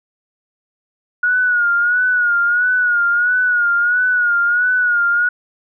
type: tone with vibrato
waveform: sine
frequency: 1447 Hz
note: F#6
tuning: 39 cents flat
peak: -12 dBFS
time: 1.23-5.29 s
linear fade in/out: 5 ms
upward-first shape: sine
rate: 1.5 Hz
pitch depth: 61 cents each way
effects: none